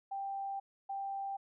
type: tone bursts at uneven times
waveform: sine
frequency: 787 Hz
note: G5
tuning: 7 cents sharp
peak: -36 dBFS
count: 2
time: 0.11-0.6 / 0.89-1.37 s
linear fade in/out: 10 ms
effects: none